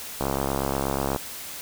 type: click train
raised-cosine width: 1 ms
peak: -11 dBFS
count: 66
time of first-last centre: 0.21-1.162 s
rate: 68.3 Hz
effects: white hiss -37 dBFS RMS until 1.61 s